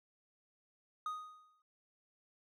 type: tone with exponential decay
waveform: triangle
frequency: 1244.5 Hz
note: D#6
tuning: in tune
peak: -33 dBFS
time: 1.06-1.62 s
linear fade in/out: 2 ms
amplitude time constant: 120 ms
effects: none